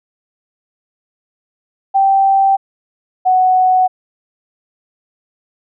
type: tone pair in turn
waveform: sine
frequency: 780 / 742.2 Hz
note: G5 / F#5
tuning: -9 / +5 cents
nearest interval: minor second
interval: 86 cents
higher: first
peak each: -8 dBFS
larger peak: neither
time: 1.94-2.57 / 3.25-3.88 s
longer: neither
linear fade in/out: 20 ms
effects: none